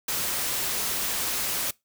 white noise, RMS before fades -28 dBFS, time 0.08-1.71 s, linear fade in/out 5 ms, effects noise-tail reverb RT60 0.2 s tail -23 dB re dry

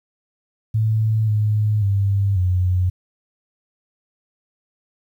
sine tone with pitch steps, 109.7 / 106.3 / 99.3 / 91.1 Hz, A2 / G#2 / G2 / F#2, -5 / +41 / +23 / -26 cents, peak -15 dBFS, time 0.74-2.9 s, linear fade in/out 10 ms, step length 540 ms, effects 9-bit

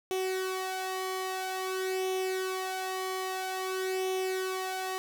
sawtooth tone with flanger, 375.7 Hz, F#4, 26 cents sharp, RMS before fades -33 dBFS, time 0.11-4.98 s, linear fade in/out 0 ms, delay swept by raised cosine 0.32 to 1.72 ms, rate 0.5 Hz, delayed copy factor +0.6, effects none

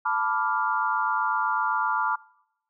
sine chord, B half-diminished seventh, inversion third, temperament equal, 880 / 987.8 / 1174.7 / 1396.9 Hz, A5 / B5 / D6 / F6, 0 / 0 / 0 / 0 cents, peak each -28 dBFS, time 0.05-2.16 s, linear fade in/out 10 ms, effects noise-tail reverb RT60 0.8 s tail -23 dB re dry

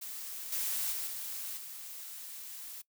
blue noise with level steps, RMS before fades -42 / -34 / -37 / -40 / -45 dBFS, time 0.01-2.82 s, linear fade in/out 10 ms, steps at 0.52 / 0.92 / 1.07 / 1.57 s, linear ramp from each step 5 ms, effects noise-tail reverb RT60 0.1 s tail -21 dB re dry

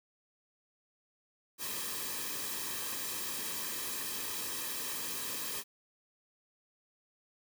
white noise with comb filter, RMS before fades -38 dBFS, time 1.58-5.64 s, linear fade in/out 50 ms, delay 1.4 ms, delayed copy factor -0.65, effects none

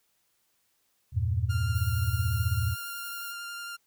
sine chord, E diminished, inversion none, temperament equal, 82.41 / 98 / 116.54 Hz, E2 / G2 / Bb2, 0 / 0 / 0 cents, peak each -29 dBFS, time 1.12-2.76 s, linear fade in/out 50 ms
sawtooth tone with vibrato, 1397 Hz, F6, in tune, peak -33 dBFS, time 1.49-3.77 s, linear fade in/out 20 ms, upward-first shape sine, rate 11 Hz, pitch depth 11 cents each way
white high-pass noise, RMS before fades -43 dBFS, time 1.74-3.33 s, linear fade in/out 20 ms, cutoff 9300 Hz, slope 96 dB/octave
effects white hiss -72 dBFS RMS until 3.86 s

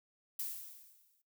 violet noise with exponential decay, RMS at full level -37 dBFS, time 0.39-1.22 s, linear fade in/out 5 ms, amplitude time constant 180 ms, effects noise-tail reverb RT60 0.2 s tail -20 dB re dry

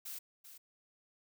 blue noise with echo, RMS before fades -44 dBFS, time 0.05-0.19 s, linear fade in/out 10 ms, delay 390 ms, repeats 1, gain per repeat -10 dB, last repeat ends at 0.58 s, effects none

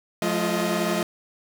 sawtooth tone cluster, 177.9 / 214.8 / 345 / 626 Hz, F3 / A3 / F4 / D#5, +32 / -41 / -21 / +10 cents, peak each -24 dBFS, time 0.22-1.03 s, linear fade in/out 2 ms, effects none

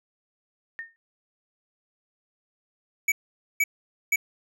sine tone with exponential decay, 1829 Hz, A#6, 33 cents flat, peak -29 dBFS, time 0.79-0.96 s, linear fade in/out 0 ms, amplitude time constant 36 ms
square tone bursts, 2280 Hz, C#7, 48 cents sharp, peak -20 dBFS, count 3, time 3.08-4.16 s, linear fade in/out 5 ms, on 40 ms, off 480 ms
effects none

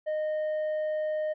sine tone with tanh clipping, 616 Hz, D#5, 17 cents flat, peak -28 dBFS, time 0.06-1.34 s, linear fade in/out 20 ms, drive 4 dB, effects none

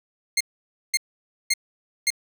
15% pulse tone bursts, 2120 Hz, C7, 22 cents sharp, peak -12 dBFS, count 4, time 0.37-2.104 s, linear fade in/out 5 ms, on 36 ms, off 530 ms, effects none

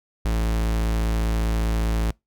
45% pulse tone, 55 Hz, A1, in tune, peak -20 dBFS, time 0.25-2.11 s, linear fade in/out 5 ms, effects noise-tail reverb RT60 0.2 s tail -26 dB re dry

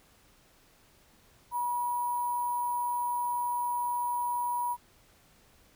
sine tone with sample-and-hold, 968 Hz, B5, 35 cents flat, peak -28 dBFS, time 1.51-4.77 s, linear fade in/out 50 ms, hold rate 11025 Hz, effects pink hiss -62 dBFS RMS until 5.75 s

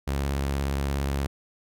sawtooth tone with vibrato, 69.3 Hz, C#2, in tune, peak -21 dBFS, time 0.07-1.27 s, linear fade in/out 10 ms, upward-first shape sine, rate 17 Hz, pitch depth 56 cents each way, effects none

